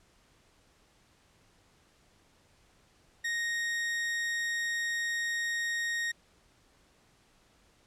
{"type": "tone", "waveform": "40% pulse", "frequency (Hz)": 1864.7, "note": "A#6", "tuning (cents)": 0, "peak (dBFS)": -29, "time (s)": [3.24, 6.12], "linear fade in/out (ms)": 10, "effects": ["pink hiss -65 dBFS RMS until 7.86 s", "low-pass 9000 Hz 12 dB/octave"]}